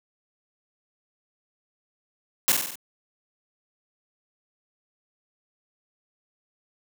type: noise with echo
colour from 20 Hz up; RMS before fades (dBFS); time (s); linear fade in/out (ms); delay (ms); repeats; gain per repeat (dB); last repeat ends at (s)
white; -19; 2.48-2.52; 0; 47; 5; -4; 2.755
effects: high-pass 200 Hz 12 dB/octave